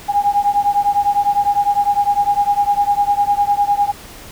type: beating tone pair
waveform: sine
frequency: 811 / 820.9 Hz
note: G#5 / G#5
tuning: -41 / -20 cents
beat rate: 9.9 Hz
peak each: -15 / -16 dBFS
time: 0.08-3.92 s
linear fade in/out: 20 ms
effects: pink hiss -37 dBFS RMS until 4.31 s